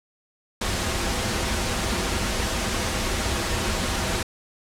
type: noise with comb filter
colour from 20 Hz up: pink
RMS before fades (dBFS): -25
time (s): 0.61-4.23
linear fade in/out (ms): 5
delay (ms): 6.9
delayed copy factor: -0.5
effects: low-pass 9000 Hz 12 dB/octave